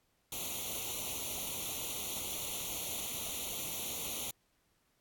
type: noise with comb filter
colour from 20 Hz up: white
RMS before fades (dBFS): -39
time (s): 0.32-4.31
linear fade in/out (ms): 2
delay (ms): 0.3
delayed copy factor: +1
effects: pink hiss -75 dBFS RMS until 5 s + AAC 64 kbps